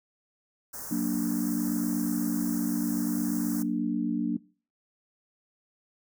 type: band-stop noise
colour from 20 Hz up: white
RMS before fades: -39 dBFS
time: 0.73-3.63 s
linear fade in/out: 10 ms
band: 1700 to 5500 Hz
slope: 48 dB/octave
type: chord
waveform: sine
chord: Gb augmented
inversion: none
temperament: equal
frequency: 185 / 233.1 / 293.7 Hz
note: Gb3 / Bb3 / D4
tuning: 0 / 0 / 0 cents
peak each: -32 / -29 / -29 dBFS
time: 0.91-4.37 s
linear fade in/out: 5 ms
effects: noise-tail reverb RT60 0.4 s tail -21 dB re dry